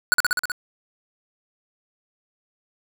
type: tone with echo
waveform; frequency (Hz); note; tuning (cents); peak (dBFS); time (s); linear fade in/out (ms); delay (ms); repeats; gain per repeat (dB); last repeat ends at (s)
square; 1471; F#6; -11; -13; 0.12-0.14; 0; 63; 6; -2; 0.518
effects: none